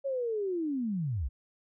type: linear sweep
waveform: sine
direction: down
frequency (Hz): 559 to 52.5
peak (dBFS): -29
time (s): 0.04-1.29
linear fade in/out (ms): 20
effects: none